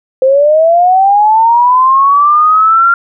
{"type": "linear sweep", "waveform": "sine", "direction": "up", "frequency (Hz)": [515, 1393], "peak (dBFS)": -4, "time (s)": [0.22, 2.94], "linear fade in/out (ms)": 2, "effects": []}